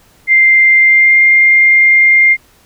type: tone with pitch glide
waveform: sine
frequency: 2094 to 2110 Hz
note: C7 to C7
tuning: +1 to +14 cents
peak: -4 dBFS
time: 0.27-2.37 s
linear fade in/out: 50 ms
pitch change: +13 cents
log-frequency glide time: 0.8-1.19 s
effects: pink hiss -48 dBFS RMS until 2.65 s